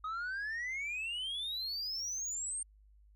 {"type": "exponential sweep", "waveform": "sine", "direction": "up", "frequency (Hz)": [1244.5, 8830], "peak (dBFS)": -33, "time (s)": [0.04, 2.63], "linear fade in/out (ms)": 5, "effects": ["tanh soft clip ceiling -35 dBFS", "added 51 Hz sine -59 dBFS peak until 3.15 s"]}